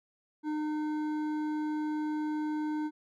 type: tone with hard clipping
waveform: triangle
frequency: 304.6 Hz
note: D#4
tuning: 37 cents flat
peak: -32 dBFS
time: 0.43-2.91 s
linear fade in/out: 50 ms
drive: 13 dB
effects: none